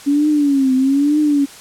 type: tone with vibrato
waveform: sine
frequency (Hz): 279.9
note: C#4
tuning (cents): +17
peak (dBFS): -11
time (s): 0.06-1.46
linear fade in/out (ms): 20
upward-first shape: triangle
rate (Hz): 1.1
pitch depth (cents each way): 150
effects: white hiss -38 dBFS RMS until 1.6 s + low-pass 10000 Hz 12 dB/octave